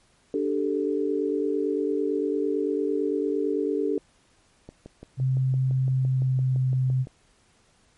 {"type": "chord", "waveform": "sine", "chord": "D suspended fourth", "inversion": "none", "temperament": "just", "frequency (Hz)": [293.7, 391.6, 440.5], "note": ["D4", "G4", "A4"], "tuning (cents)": [0, -2, 2], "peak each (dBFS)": -27, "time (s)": [0.34, 3.98], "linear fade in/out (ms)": 2}
{"type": "click train", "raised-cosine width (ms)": 2, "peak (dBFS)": -27, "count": 15, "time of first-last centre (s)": [4.69, 7.071], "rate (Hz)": 5.88}
{"type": "tone with pitch glide", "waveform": "sine", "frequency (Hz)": [130.81, 129.46], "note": ["C3", "C3"], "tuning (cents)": [0, -18], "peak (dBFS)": -20, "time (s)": [5.17, 7.06], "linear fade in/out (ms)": 50, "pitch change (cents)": -18, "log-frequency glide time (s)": [5.89, 6.66]}
{"effects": ["pink hiss -62 dBFS RMS until 7.97 s", "MP3 48 kbps"]}